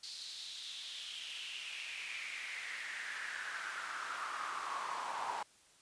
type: noise with high-pass filter sweep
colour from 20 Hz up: brown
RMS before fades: -43 dBFS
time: 0.03-5.43 s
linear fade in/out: 5 ms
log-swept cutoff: 4400 to 890 Hz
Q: 4.6
effects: white hiss -65 dBFS RMS until 5.81 s + resampled to 22050 Hz